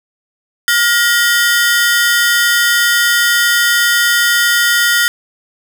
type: ring-modulated tone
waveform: sawtooth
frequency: 1655 Hz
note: G#6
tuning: 6 cents flat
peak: -3 dBFS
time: 0.68-5.08 s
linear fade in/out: 0 ms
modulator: 236 Hz
effects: none